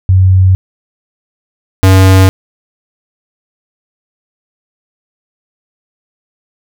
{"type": "tone pair in turn", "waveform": ["sine", "square"], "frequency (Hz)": [93.6, 94.8], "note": ["F#2", "F#2"], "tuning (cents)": [20, 43], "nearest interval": "unison", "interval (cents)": 23, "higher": "second", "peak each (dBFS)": -3, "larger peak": "neither", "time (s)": [[0.09, 0.55], [1.83, 2.29]], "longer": "neither", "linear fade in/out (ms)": 0, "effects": []}